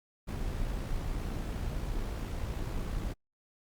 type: noise with amplitude modulation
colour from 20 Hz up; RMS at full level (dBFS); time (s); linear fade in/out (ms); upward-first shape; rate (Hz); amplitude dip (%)
brown; -33; 0.27-3.14; 20; sine; 58.3; 35
effects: Opus 48 kbps